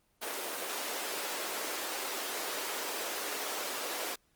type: high-pass noise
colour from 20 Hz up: pink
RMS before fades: -37 dBFS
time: 0.21-4.16 s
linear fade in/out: 20 ms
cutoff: 350 Hz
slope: 24 dB/octave
effects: pink hiss -72 dBFS RMS until 4.35 s + Opus 24 kbps